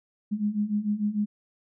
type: beating tone pair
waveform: sine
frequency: 204.4 / 211.1 Hz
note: G#3 / G#3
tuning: -27 / +29 cents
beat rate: 6.7 Hz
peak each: -29 / -26 dBFS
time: 0.31-1.26 s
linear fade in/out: 20 ms
effects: none